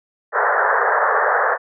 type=band-pass noise; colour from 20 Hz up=white; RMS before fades=-17 dBFS; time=0.32-1.58 s; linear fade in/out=50 ms; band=420 to 1800 Hz; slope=96 dB/octave; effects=none